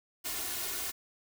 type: noise with comb filter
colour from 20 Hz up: white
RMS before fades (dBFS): -36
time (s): 0.24-0.92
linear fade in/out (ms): 20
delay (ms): 2.8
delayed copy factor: +0.7
effects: none